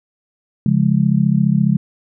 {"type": "chord", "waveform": "sine", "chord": "Db major", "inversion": "none", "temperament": "just", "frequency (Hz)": [138.59, 173.24, 207.9], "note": ["Db3", "F3", "Ab3"], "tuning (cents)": [0, -14, 2], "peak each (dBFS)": -16, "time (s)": [0.66, 1.77], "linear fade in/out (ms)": 2, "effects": []}